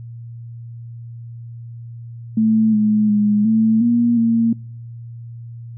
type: tone with pitch steps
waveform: sine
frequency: 220 / 212.9 / 208.4 / 221.6 / 236.9 / 229.2 Hz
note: A3 / G#3 / G#3 / A3 / A#3 / A#3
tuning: 0 / +43 / +6 / +13 / +28 / -29 cents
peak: -12 dBFS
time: 2.37-4.53 s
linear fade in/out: 5 ms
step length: 360 ms
effects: noise-tail reverb RT60 0.8 s tail -26 dB re dry + added 117 Hz sine -31 dBFS peak until 5.77 s